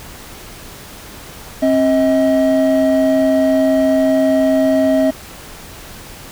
triangle tone pair together, 267 / 635 Hz, C4 / D#5, +35 / +35 cents, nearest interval octave + minor third, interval 1500 cents, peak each -11 dBFS, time 1.62-5.11 s, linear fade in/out 10 ms, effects tanh soft clip ceiling -1 dBFS + pink hiss -35 dBFS RMS until 6.31 s

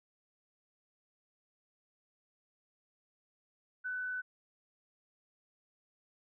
sine tone with frequency modulation, 1500 Hz, F#6, 23 cents sharp, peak -35 dBFS, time 3.84-4.22 s, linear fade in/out 20 ms, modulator 49.1 Hz, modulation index 0.25, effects none

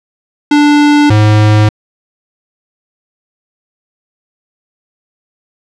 square tone pair in turn, 293.7 / 106.45 Hz, D4 / G#2, 0 / +43 cents, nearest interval octave + tritone, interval 1757 cents, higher first, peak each -5 dBFS, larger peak neither, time 0.51-1.1 / 1.1-1.69 s, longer neither, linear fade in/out 5 ms, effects low-pass 5000 Hz 12 dB/octave

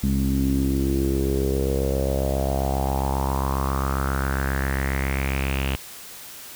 sawtooth tone with low-pass filter sweep, 67.4 Hz, C#2, 48 cents flat, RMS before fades -23 dBFS, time 0.03-5.76 s, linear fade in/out 5 ms, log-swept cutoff 220 to 2900 Hz, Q 5.3, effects white hiss -40 dBFS RMS until 6.55 s

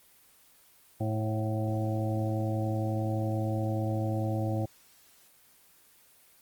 harmonic tone with a mistuned harmonic, 108.9 Hz, A2, 17 cents flat, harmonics 1 / 2 / 3 / 5 / 6 / 7, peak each -29 / -37 / -35 / -37 / -42 / -40 dBFS, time 1-4.66 s, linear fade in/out 10 ms, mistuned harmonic 6, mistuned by +46 cents, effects white hiss -60 dBFS RMS until 6.41 s + Opus 24 kbps

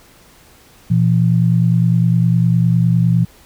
sine tone pair together, 120 / 169.83 Hz, B2 / F3, -49 / -48 cents, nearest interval tritone, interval 601 cents, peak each -13 dBFS, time 0.9-3.25 s, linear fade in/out 10 ms, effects pink hiss -47 dBFS RMS until 3.45 s

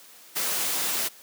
white noise, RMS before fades -27 dBFS, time 0.35-1.09 s, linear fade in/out 20 ms, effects white hiss -50 dBFS RMS until 1.22 s + high-pass 200 Hz 12 dB/octave

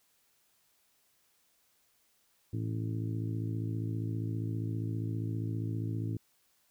harmonic tone, 55 Hz, A1, in tune, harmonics 2 / 3 / 4 / 5 / 6 / 7 / 8, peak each -33 / -41 / -50 / -41 / -43 / -56 / -54 dBFS, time 2.53-6.17 s, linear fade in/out 5 ms, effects white hiss -71 dBFS RMS until 6.7 s

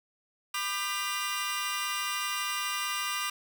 sawtooth tone cluster, 1001 / 1199 / 1565 / 1990 / 2800 Hz, B5 / D6 / G6 / B6 / F7, +23 / +36 / -3 / +13 / +4 cents, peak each -38 / -30 / -37 / -35 / -32 dBFS, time 0.54-3.3 s, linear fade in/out 5 ms, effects none

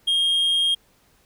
triangle tone, 3235 Hz, G#7, 46 cents flat, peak -16 dBFS, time 0.07-0.75 s, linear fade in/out 10 ms, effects pink hiss -60 dBFS RMS until 1.25 s

